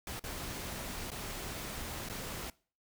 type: noise with dropouts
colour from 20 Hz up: pink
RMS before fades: -41 dBFS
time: 0.07-2.5 s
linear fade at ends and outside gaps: 2 ms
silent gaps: 0.195-0.239 / 1.104-1.116 / 2.088-2.097 s
effects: noise-tail reverb RT60 0.4 s tail -22 dB re dry